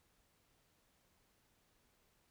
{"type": "silence", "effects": ["pink hiss -75 dBFS RMS until 2.3 s"]}